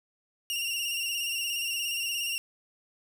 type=tone with vibrato; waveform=sawtooth; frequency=2794 Hz; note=F7; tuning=in tune; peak=-26 dBFS; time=0.5-2.38 s; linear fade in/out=0 ms; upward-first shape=square; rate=17 Hz; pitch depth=35 cents each way; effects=none